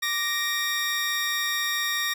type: tone pair together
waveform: 20% pulse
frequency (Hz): 1174.7 / 1864.7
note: D6 / A#6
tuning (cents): 0 / 0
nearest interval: minor sixth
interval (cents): 800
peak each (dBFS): -27 / -20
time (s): 0.02-2.14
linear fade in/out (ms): 10
effects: none